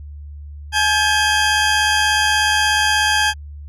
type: tone pair together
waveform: 20% pulse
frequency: 848.8 / 1601 Hz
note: G#5 / G6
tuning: +38 / +36 cents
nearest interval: major seventh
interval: 1098 cents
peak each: -12 dBFS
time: 0.72-3.34 s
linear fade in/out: 50 ms
effects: added 73 Hz sine -31 dBFS peak until 3.68 s + resampled to 24000 Hz